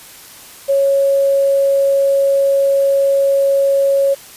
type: tone with quantisation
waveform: sine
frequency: 552 Hz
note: C#5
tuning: 7 cents flat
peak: -10 dBFS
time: 0.68-4.15 s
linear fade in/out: 20 ms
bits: 6
effects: white hiss -38 dBFS RMS until 4.36 s + resampled to 32000 Hz